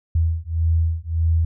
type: beating tone pair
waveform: sine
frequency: 81.2 / 82.9 Hz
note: E2 / E2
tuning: -26 / +10 cents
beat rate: 1.7 Hz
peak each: -20 / -20 dBFS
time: 0.15-1.45 s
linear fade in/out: 5 ms
effects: none